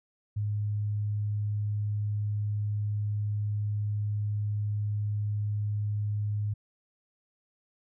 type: tone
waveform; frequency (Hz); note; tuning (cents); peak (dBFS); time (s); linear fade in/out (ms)
sine; 104.3; G#2; +8; -27; 0.36-6.54; 10
effects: none